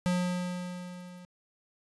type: tone with level ramp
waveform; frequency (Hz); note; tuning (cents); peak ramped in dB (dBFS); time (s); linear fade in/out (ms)
square; 179.4; F3; +47; -25 to -47; 0.06-1.25; 0
effects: resampled to 24000 Hz + 11-bit